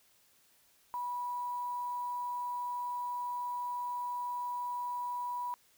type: tone with quantisation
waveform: sine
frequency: 978 Hz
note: B5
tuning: 17 cents flat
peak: -34 dBFS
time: 0.94-5.54 s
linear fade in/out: 0 ms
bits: 9
effects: white hiss -67 dBFS RMS until 5.77 s